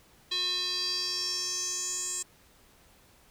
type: tone with band-pass filter sweep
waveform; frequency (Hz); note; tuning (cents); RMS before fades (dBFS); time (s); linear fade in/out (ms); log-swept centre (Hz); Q
square; 362.5; F#4; -35; -32; 0.31-2.23; 10; 3800 to 7700; 6.9
effects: pink hiss -60 dBFS RMS until 3.3 s